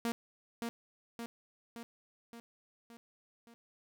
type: tone with echo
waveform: sawtooth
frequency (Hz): 233.1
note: A#3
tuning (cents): 0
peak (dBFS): -28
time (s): 0.05-0.12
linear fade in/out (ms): 0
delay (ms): 570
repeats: 6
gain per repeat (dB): -4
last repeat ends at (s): 3.54
effects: none